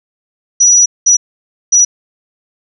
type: tone bursts at uneven times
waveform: sine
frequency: 5860 Hz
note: F#8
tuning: 18 cents flat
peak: -4 dBFS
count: 3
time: 0.6-0.86 / 1.06-1.17 / 1.72-1.85 s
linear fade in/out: 10 ms
effects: none